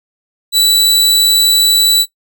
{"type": "tone", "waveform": "sawtooth", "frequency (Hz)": 3951, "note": "B7", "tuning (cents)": 0, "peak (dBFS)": -4, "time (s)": [0.52, 2.06], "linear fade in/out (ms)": 50, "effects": ["noise-tail reverb RT60 0.1 s tail -18 dB re dry"]}